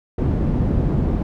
white low-pass noise, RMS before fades -19 dBFS, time 0.18-1.23 s, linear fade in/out 5 ms, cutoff 190 Hz, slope 12 dB/octave, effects none

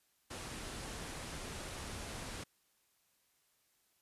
pink low-pass noise, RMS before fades -45 dBFS, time 0.3-2.44 s, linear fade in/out 10 ms, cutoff 11000 Hz, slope 48 dB/octave, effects white hiss -75 dBFS RMS until 4.01 s + resampled to 32000 Hz

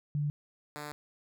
sine / 5% pulse tone pair in turn, 146.83 / 148.28 Hz, D3 / D3, 0 / +17 cents, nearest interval unison, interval 17 cents, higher second, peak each -28 dBFS, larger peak neither, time 0.15-0.3 / 0.76-0.92 s, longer second, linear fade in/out 0 ms, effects none

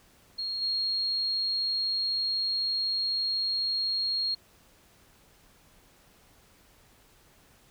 sine tone with level steps, 4266 Hz, C8, 33 cents sharp, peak -30 / -26 dBFS, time 0.38-4.35 s, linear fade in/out 10 ms, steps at 0.61 s, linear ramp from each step 20 ms, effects pink hiss -60 dBFS RMS until 7.7 s

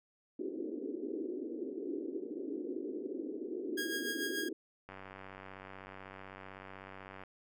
white band-pass noise, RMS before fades -40 dBFS, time 0.39-4.53 s, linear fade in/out 5 ms, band 270 to 410 Hz, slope 48 dB/octave
sawtooth tone with tremolo, 1635 Hz, G#6, 28 cents flat, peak -31 dBFS, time 3.77-4.49 s, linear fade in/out 10 ms, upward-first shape sine, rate 6.9 Hz, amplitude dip 55%
click train, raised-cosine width 0.5 ms, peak -33 dBFS, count 226, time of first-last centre 4.89-7.236 s, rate 95.9 Hz
effects none

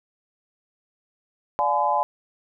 sine chord, D diminished seventh, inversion none, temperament just, 587.3 / 704.8 / 845.8 / 1014.9 Hz, D5 / F5 / Ab5 / Cb6, 0 / +16 / +31 / +47 cents, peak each -27 / -27 / -22 / -24 dBFS, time 1.59-2.03 s, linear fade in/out 0 ms, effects none

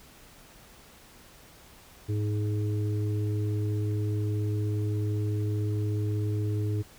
harmonic tone, 104.9 Hz, G#2, 18 cents sharp, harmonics 1 / 3 / 4, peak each -26 / -36 / -38 dBFS, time 2.08-6.83 s, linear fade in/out 20 ms, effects pink hiss -53 dBFS RMS until 6.98 s

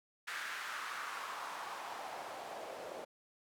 white noise with band-pass filter sweep, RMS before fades -44 dBFS, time 0.27-3.05 s, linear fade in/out 10 ms, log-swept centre 1700 to 530 Hz, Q 2.5, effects none

